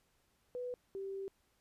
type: tone pair in turn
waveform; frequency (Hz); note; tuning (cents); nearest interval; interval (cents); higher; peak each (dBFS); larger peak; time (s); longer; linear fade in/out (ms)
sine; 494.7 / 389.6; B4 / G4; +3 / -11; major third; 414; first; -38 / -39; first; 0.55-0.74 / 0.95-1.28; second; 0
effects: pink hiss -75 dBFS RMS until 1.6 s + resampled to 32000 Hz